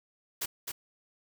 white noise with echo, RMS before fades -33 dBFS, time 0.41-0.46 s, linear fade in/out 10 ms, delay 260 ms, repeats 1, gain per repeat -4 dB, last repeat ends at 0.72 s, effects none

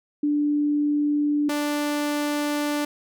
sine / sawtooth tone pair in turn, 293.9 / 293.9 Hz, D4 / D4, +1 / +1 cents, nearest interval unison, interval 0 cents, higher neither, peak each -19 dBFS, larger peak neither, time 0.23-1.49 / 1.49-2.85 s, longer second, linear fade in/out 5 ms, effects none

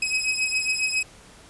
sawtooth beating tone pair, 2540 / 2547.3 Hz, D#7 / D#7, +35 / +40 cents, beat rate 7.3 Hz, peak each -22 dBFS, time 0.02-1.03 s, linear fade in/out 5 ms, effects pink hiss -49 dBFS RMS until 1.49 s + resampled to 24000 Hz

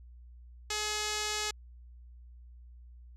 5% pulse tone with low-pass filter, 423.3 Hz, G#4, 33 cents sharp, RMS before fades -34 dBFS, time 0.7-1.51 s, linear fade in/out 5 ms, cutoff 7900 Hz, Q 7.4, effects added 60 Hz sine -49 dBFS peak until 3.16 s

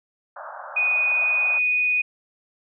pink band-pass noise, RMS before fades -37 dBFS, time 0.36-1.59 s, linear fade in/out 5 ms, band 570 to 1600 Hz, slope 96 dB/octave
sine tone, 2479 Hz, D#7, 7 cents flat, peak -18 dBFS, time 0.76-2.02 s, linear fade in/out 10 ms
effects none

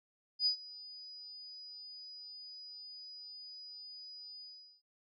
sine tone with ADSR envelope, 4949 Hz, D#8, 10 cents flat, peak -26 dBFS, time 0.39-4.82 s, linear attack 71 ms, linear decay 99 ms, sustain -21 dB, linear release 410 ms, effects none

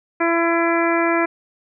harmonic tone, 335.9 Hz, E4, 33 cents sharp, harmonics 1 / 2 / 3 / 4 / 5 / 6 / 7, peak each -19 / -22 / -24 / -25 / -26 / -27 / -27 dBFS, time 0.2-1.26 s, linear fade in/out 10 ms, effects none

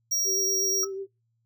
square tone, 5660 Hz, F8, 22 cents sharp, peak -24 dBFS, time 0.11-0.85 s, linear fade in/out 10 ms
sine tone with vibrato, 387.8 Hz, G4, 19 cents flat, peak -31 dBFS, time 0.24-1.07 s, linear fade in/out 50 ms, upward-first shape triangle, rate 8.2 Hz, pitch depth 32 cents each way
sine tone with exponential decay, 1300 Hz, E6, 24 cents flat, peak -33 dBFS, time 0.83-0.94 s, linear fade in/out 2 ms, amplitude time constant 22 ms
effects noise-tail reverb RT60 0.2 s tail -19 dB re dry + added 115 Hz sine -70 dBFS peak until 1.45 s

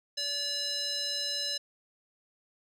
square tone with band-pass filter, 574 Hz, D5, 40 cents flat, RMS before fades -33 dBFS, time 0.17-1.58 s, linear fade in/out 10 ms, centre 4700 Hz, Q 5.8, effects none

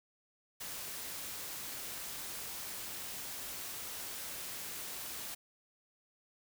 white noise, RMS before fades -43 dBFS, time 0.6-5.35 s, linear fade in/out 10 ms, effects none

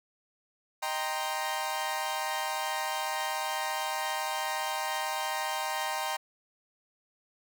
sawtooth chord, C minor seventh, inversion first, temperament equal, 622.3 / 784 / 932.3 / 1046.5 Hz, Eb5 / G5 / Bb5 / C6, 0 / 0 / 0 / 0 cents, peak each -35 / -31 / -31 / -34 dBFS, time 0.82-6.17 s, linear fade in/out 10 ms, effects none

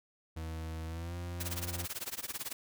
40% pulse tone with pitch glide, 80.5 to 87.28 Hz, E2 to F2, -41 to -1 cents, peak -37 dBFS, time 0.36-1.86 s, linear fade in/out 10 ms, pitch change +140 cents, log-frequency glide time 0.86-1.16 s
white noise with tremolo, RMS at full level -37 dBFS, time 1.4-2.53 s, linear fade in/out 5 ms, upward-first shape sine, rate 18 Hz, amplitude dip 95%
effects none

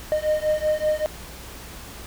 triangle beating tone pair, 611 / 616.2 Hz, D#5 / D#5, -32 / -17 cents, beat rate 5.2 Hz, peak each -21 dBFS, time 0.12-1.06 s, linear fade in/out 0 ms, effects added 60 Hz sine -43 dBFS peak until 2.06 s + pink hiss -40 dBFS RMS until 2.06 s

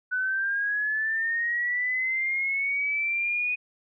sine linear sweep, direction up, 1488 to 2483 Hz, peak -24 dBFS, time 0.11-3.56 s, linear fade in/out 20 ms, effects none

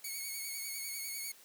5% pulse tone with vibrato, 2217 Hz, C#7, in tune, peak -29 dBFS, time 0.04-1.32 s, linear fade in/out 5 ms, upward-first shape triangle, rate 10 Hz, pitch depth 46 cents each way, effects white hiss -59 dBFS RMS until 1.44 s + high-pass 200 Hz 12 dB/octave

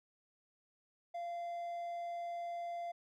triangle tone with vibrato, 690 Hz, F5, 21 cents flat, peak -37 dBFS, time 1.14-2.92 s, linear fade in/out 10 ms, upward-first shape sine, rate 20 Hz, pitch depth 8 cents each way, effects none

